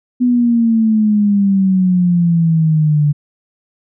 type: exponential sweep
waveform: sine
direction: down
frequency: 249.5 to 145.6 Hz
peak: -9 dBFS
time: 0.2-3.13 s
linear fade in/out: 20 ms
effects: none